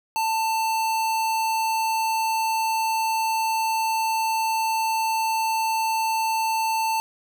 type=tone; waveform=square; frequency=890 Hz; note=A5; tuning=20 cents sharp; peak=-22 dBFS; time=0.16-7 s; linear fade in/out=0 ms; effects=none